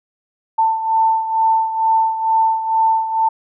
sine beating tone pair, 891 / 893.2 Hz, A5 / A5, +22 / +26 cents, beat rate 2.2 Hz, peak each -14 / -20 dBFS, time 0.58-3.29 s, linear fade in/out 10 ms, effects none

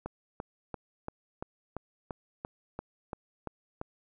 click train, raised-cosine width 1 ms, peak -22 dBFS, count 12, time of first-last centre 0.06-3.814 s, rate 2.93 Hz, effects none

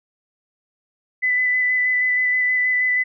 sine tone with vibrato, 2000 Hz, B6, 21 cents sharp, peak -16 dBFS, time 1.22-3.04 s, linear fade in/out 20 ms, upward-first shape square, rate 6.3 Hz, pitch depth 10 cents each way, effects none

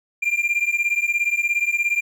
triangle beating tone pair, 2382 / 2399 Hz, D7 / D7, +24 / +36 cents, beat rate 17 Hz, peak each -20 dBFS, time 0.22-2.01 s, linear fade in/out 10 ms, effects none

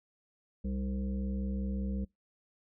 harmonic tone with a mistuned harmonic, 65.41 Hz, C2, in tune, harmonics 1 / 3 / 5 / 7 / 8, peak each -34 / -35 / -50 / -49 / -51 dBFS, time 0.64-2.05 s, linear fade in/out 10 ms, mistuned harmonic 5, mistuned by -85 cents, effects noise-tail reverb RT60 0.2 s tail -26 dB re dry

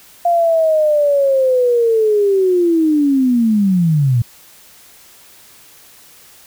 sine linear sweep, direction down, 698.5 to 113.8 Hz, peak -10 dBFS, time 0.25-4.22 s, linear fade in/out 5 ms, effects white hiss -44 dBFS RMS until 6.46 s

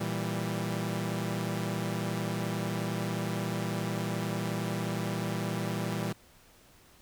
sawtooth chord, E diminished, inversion second, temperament equal, 116.54 / 164.81 / 196 Hz, Bb2 / E3 / G3, 0 / 0 / 0 cents, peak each -31 dBFS, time 0-6.13 s, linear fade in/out 10 ms, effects pink hiss -59 dBFS RMS until 7.01 s

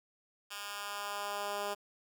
10% pulse tone with high-pass filter sweep, 203.7 Hz, G#3, 33 cents flat, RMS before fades -39 dBFS, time 0.5-1.75 s, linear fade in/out 20 ms, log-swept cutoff 1900 to 440 Hz, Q 1, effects 10-bit

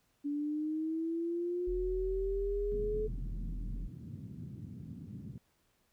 sine linear sweep, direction up, 286.2 to 430.5 Hz, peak -32 dBFS, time 0.24-3.08 s, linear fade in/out 20 ms
sine tone, 42.23 Hz, E1, 43 cents sharp, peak -36 dBFS, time 1.67-3.88 s, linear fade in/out 10 ms
pink band-pass noise, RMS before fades -46 dBFS, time 2.72-5.38 s, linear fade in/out 0 ms, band 100 to 230 Hz, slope 24 dB/octave
effects pink hiss -74 dBFS RMS until 5.92 s

